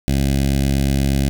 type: tone with notch filter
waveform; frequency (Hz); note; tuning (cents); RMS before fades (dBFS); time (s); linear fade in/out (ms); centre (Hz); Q
15% pulse; 68.4; C#2; -23; -17; 0.08-1.29; 0; 1100; 0.57
effects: none